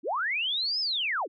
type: linear two-way sweep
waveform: sine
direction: up then down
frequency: 229.8 to 5274 to 229.8 Hz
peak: -26 dBFS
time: 0.03-1.28 s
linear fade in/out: 50 ms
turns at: 0.8 s
effects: none